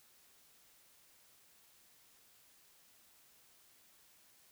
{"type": "silence", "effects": ["white hiss -66 dBFS RMS until 4.51 s"]}